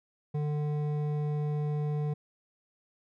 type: tone with hard clipping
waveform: sine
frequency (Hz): 148.8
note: D3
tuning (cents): +23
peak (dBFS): -30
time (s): 0.34-2.14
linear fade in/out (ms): 10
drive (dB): 10
effects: none